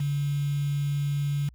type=tone with quantisation; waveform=sine; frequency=143.3 Hz; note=D3; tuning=42 cents flat; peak=-24 dBFS; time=0-1.49 s; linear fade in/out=5 ms; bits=7; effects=added 60 Hz sine -49 dBFS peak until 1.54 s